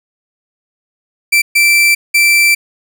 40% pulse tone bursts at uneven times, 2340 Hz, D7, 7 cents flat, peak -6 dBFS, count 3, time 1.32-1.42 / 1.55-1.95 / 2.14-2.55 s, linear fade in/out 10 ms, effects none

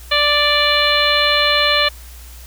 harmonic tone, 587.3 Hz, D5, in tune, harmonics 1 / 2 / 3 / 4 / 5 / 6 / 7, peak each -20 / -20 / -20 / -20 / -20 / -20 / -20 dBFS, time 0.11-1.89 s, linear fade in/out 10 ms, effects added 60 Hz sine -35 dBFS peak until 2.46 s + white hiss -42 dBFS RMS until 2.46 s

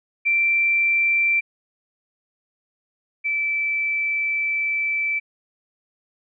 sine tone pair in turn, 2349 / 2321 Hz, D7 / D7, 0 / -21 cents, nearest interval unison, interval 21 cents, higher first, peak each -16 / -20 dBFS, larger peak first, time 0.25-1.41 / 3.24-5.2 s, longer second, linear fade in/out 20 ms, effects none

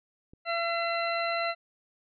click, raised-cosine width 3 ms, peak -37 dBFS, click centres 0.335 s
harmonic tone, 677 Hz, E5, 46 cents sharp, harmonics 1 / 2 / 3 / 4 / 6, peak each -30 / -33 / -35 / -36 / -38 dBFS, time 0.45-1.55 s, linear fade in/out 50 ms
effects none

